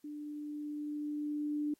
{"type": "tone with level ramp", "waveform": "sine", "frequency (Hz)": 296.6, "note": "D4", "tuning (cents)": 17, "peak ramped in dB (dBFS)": [-41, -31], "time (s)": [0.04, 1.74], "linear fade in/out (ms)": 5, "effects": ["white hiss -74 dBFS RMS until 1.79 s", "AAC 48 kbps"]}